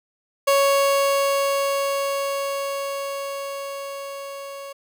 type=tone with level ramp; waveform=30% pulse; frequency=555 Hz; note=C#5; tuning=2 cents sharp; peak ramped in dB=-12 to -31 dBFS; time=0.47-4.73 s; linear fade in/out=10 ms; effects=none